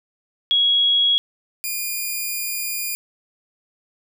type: tone pair in turn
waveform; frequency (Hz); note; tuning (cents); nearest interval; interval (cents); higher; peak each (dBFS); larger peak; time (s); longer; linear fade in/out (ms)
sine / 5% pulse; 3322 / 2426; G#7 / D#7; 0 / -44; perfect fourth; 544; first; -14; neither; 0.51-1.18 / 1.64-2.95; second; 0
effects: none